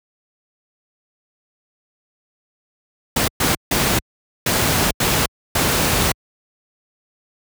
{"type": "noise bursts at uneven times", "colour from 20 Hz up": "pink", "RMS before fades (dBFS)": -17, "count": 6, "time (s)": [[3.16, 3.28], [3.4, 3.55], [3.71, 3.99], [4.46, 4.91], [5, 5.26], [5.55, 6.12]], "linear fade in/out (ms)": 5, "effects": ["high-pass 60 Hz 12 dB/octave"]}